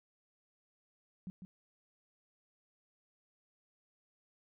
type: tone with echo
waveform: sine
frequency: 185 Hz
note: F#3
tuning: in tune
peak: -40 dBFS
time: 1.27-1.3 s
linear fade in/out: 0 ms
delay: 150 ms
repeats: 1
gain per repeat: -6 dB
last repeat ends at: 1.45 s
effects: none